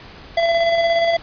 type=tone with tremolo; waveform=square; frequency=673 Hz; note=E5; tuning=36 cents sharp; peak=-14 dBFS; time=0.37-1.17 s; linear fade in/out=5 ms; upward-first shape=square; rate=17 Hz; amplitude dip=30%; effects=pink hiss -40 dBFS RMS until 1.22 s + resampled to 11025 Hz